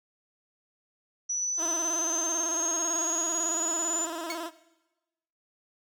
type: linear sweep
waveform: sine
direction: up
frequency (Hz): 5890 to 7040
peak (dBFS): -27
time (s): 1.29-4.06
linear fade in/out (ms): 10
type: tone with vibrato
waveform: 15% pulse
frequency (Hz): 331.3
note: E4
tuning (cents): +9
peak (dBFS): -27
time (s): 1.57-4.51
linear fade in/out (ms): 50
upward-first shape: square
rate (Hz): 18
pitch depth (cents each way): 64
type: tone with exponential decay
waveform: 20% pulse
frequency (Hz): 2212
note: C#7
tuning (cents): -4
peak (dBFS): -25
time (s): 4.3-4.43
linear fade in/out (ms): 2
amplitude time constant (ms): 28
effects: noise-tail reverb RT60 1.0 s tail -17 dB re dry